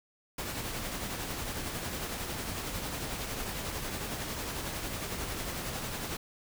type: noise with tremolo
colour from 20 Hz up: pink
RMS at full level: -35 dBFS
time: 0.38-6.17 s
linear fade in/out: 5 ms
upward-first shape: triangle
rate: 11 Hz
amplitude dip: 40%
effects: none